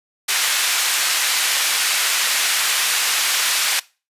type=band-pass noise; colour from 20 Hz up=pink; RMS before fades=-19 dBFS; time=0.28-3.8 s; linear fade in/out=10 ms; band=1700 to 13000 Hz; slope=12 dB/octave; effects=noise-tail reverb RT60 0.3 s tail -21 dB re dry + resampled to 32000 Hz